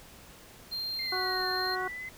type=tone; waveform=triangle; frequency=4186 Hz; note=C8; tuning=in tune; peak=-31 dBFS; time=0.71-1.76 s; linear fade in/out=20 ms
type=linear two-way sweep; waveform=sine; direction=down then up; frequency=2110 to 1788 to 2053 Hz; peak=-37 dBFS; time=0.99-2.09 s; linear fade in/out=2 ms; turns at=1.49 s
type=harmonic tone; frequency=370 Hz; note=F#4; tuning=in tune; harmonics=1 / 2 / 3 / 4; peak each=-36 / -36 / -36 / -36 dBFS; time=1.12-1.88 s; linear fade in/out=5 ms
effects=pink hiss -52 dBFS RMS until 2.17 s